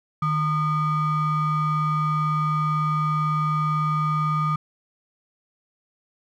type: ring-modulated tone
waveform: triangle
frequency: 535 Hz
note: C5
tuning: 38 cents sharp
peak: -15 dBFS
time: 0.22-4.56 s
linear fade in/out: 5 ms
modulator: 688 Hz
effects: none